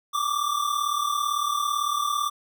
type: tone pair together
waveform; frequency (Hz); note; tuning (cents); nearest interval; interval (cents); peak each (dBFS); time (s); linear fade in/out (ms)
square; 1154 / 1191.9; D6 / D6; -31 / +25; minor second; 56; -27; 0.13-2.3; 20
effects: none